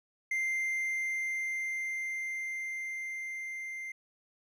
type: tone with level ramp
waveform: triangle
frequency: 2092 Hz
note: C7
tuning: 1 cent flat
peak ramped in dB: -27 to -36 dBFS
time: 0.31-3.92 s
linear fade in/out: 5 ms
effects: none